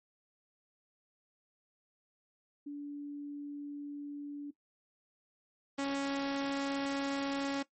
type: tone pair in turn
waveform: sine / sawtooth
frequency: 288.7 / 277.3 Hz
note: D4 / C#4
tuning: -30 / +1 cents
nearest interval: minor second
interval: 69 cents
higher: first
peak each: -38 / -28 dBFS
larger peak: second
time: 2.66-4.51 / 5.78-7.63 s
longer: neither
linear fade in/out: 10 ms
effects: noise-tail reverb RT60 0.1 s tail -17 dB re dry + MP3 32 kbps